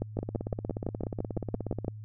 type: two click trains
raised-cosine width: 2 ms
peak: -20 / -17 dBFS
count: 29 / 12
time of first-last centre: 0.17-1.847 / 0.02-1.881 s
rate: 16.7 / 5.91 Hz
effects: added 107 Hz sine -40 dBFS peak until 2.04 s